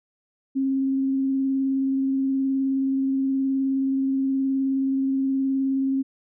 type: tone with vibrato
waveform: sine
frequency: 268.7 Hz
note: C4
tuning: 46 cents sharp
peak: -20 dBFS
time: 0.55-6.03 s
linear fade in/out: 20 ms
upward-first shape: sine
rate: 19 Hz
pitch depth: 13 cents each way
effects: none